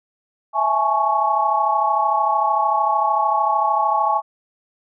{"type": "chord", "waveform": "sine", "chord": "A major seventh", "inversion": "second", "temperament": "equal with one note detuned", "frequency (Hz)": [659.3, 830.6, 863.9, 1108.7], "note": ["E5", "G#5", "A5", "C#6"], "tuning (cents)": [0, 0, -32, 0], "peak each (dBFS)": [-25, -20, -21, -20], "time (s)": [0.53, 4.22], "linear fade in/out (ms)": 50, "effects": []}